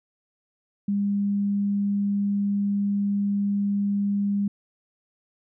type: tone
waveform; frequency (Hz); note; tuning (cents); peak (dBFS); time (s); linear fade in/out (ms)
sine; 201.6; G3; +49; -21; 0.88-4.48; 5
effects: none